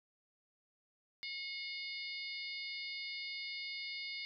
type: harmonic tone with a mistuned harmonic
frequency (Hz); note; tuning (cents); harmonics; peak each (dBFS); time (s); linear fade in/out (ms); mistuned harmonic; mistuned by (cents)
723; F#5; -40; 3 / 4 / 5 / 6 / 7; -44 / -52 / -49 / -48 / -47; 1.23-4.25; 0; 7; -66
effects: none